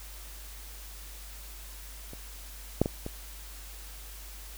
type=clicks; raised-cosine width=2 ms; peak=-29 / -8 / -16 / -22 dBFS; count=4; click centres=2.134 / 2.816 / 2.859 / 3.064 s; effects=added 50 Hz sine -44 dBFS peak until 4.57 s + white hiss -48 dBFS RMS until 4.57 s